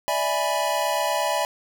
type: chord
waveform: square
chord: E dominant seventh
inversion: third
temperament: equal with one note detuned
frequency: 587.3 / 655.8 / 830.6 / 987.8 Hz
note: D5 / E5 / G#5 / B5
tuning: 0 / -9 / 0 / 0 cents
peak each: -28 dBFS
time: 0.08-1.45 s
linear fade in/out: 0 ms
effects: none